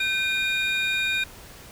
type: tone cluster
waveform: triangle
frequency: 1540 / 2424 / 3725 Hz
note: G6 / D#7 / A#7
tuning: -31 / -46 / -2 cents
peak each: -27 / -23 / -27 dBFS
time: 0-1.24 s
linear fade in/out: 5 ms
effects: pink hiss -45 dBFS RMS until 1.71 s